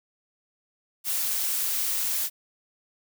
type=noise; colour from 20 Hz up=blue; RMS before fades=-27 dBFS; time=1.04-2.3 s; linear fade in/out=50 ms; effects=none